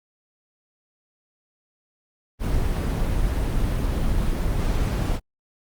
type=noise; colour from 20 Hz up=brown; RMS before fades=-22 dBFS; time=2.39-5.2 s; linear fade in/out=50 ms; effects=Opus 24 kbps